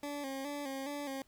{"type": "tone with vibrato", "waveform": "20% pulse", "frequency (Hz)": 278.9, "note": "C#4", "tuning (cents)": 11, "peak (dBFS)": -33, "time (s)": [0.03, 1.22], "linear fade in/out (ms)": 2, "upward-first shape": "square", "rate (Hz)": 2.4, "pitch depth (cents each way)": 60, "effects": ["pink hiss -69 dBFS RMS until 1.27 s"]}